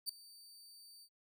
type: tone with ADSR envelope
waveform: sawtooth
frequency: 4608 Hz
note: D8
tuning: 34 cents flat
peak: -31 dBFS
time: 0.06-1.09 s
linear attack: 32 ms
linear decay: 3 ms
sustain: -22 dB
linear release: 63 ms
effects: noise-tail reverb RT60 0.1 s tail -19 dB re dry